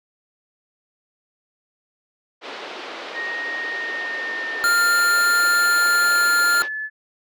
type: band-pass noise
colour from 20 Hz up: pink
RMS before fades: -34 dBFS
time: 2.41-6.69 s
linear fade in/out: 50 ms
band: 350 to 4200 Hz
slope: 24 dB/octave
type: tone with pitch glide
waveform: sine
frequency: 1864 to 1729.2 Hz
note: A#6 to A6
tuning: -1 to -31 cents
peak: -25 dBFS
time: 3.13-6.9 s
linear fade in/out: 50 ms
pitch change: -130 cents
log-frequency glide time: 3.5-6.38 s
type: tone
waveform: square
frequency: 1400 Hz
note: F6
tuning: 4 cents sharp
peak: -16 dBFS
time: 4.64-6.62 s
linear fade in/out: 0 ms
effects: none